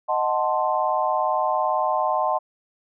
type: chord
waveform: sine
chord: D# diminished seventh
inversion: none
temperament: equal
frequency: 622.3 / 740 / 880 / 1046.5 Hz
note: D#5 / F#5 / A5 / C6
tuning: 0 / 0 / 0 / 0 cents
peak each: -25 dBFS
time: 0.08-2.39 s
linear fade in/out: 20 ms
effects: none